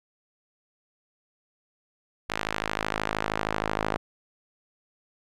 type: tone with band-pass filter sweep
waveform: sawtooth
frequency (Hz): 53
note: G#1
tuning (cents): +36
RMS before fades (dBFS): -30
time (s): 2.29-3.97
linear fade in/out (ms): 10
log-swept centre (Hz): 2000 to 980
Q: 0.73
effects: none